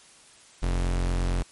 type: tone pair together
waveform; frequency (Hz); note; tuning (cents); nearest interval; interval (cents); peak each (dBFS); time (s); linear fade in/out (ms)
square; 44.37 / 88.8; F1 / F2; +28 / +29; octave; 1201; -24 / -35; 0.62-1.43; 10
effects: white hiss -53 dBFS RMS until 1.51 s + MP3 48 kbps